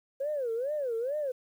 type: tone with vibrato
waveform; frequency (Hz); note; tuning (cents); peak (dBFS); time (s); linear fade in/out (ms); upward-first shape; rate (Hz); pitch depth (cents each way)
sine; 523.3; C5; 0; -28; 0.2-1.32; 10; sine; 2.3; 260
effects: tanh soft clip ceiling -24 dBFS + 10-bit